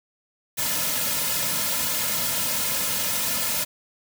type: noise with comb filter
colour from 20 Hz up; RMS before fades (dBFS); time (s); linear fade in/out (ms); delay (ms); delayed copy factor
white; -25; 0.57-3.65; 20; 2.6; -1
effects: none